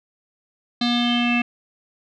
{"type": "tone with low-pass filter sweep", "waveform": "square", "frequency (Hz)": 240.2, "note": "B3", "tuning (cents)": -48, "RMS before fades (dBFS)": -20, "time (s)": [0.81, 1.42], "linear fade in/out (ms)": 5, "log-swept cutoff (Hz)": [4000, 2500], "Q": 8.7, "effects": []}